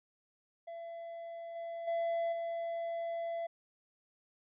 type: tone with level steps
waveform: triangle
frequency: 673 Hz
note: E5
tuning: 36 cents sharp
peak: -40 / -37 / -29 / -33 dBFS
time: 0.67-3.47 s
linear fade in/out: 10 ms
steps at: 1.55 / 1.87 / 2.32 s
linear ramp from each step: 10 ms
effects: resampled to 8000 Hz